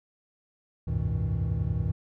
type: tone cluster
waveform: triangle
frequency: 68.8 / 90.1 / 100.9 / 121.1 / 159.5 Hz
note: C#2 / F#2 / G#2 / B2 / D#3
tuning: -12 / -45 / -49 / -34 / +43 cents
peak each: -30 dBFS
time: 0.87-1.92 s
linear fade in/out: 10 ms
effects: none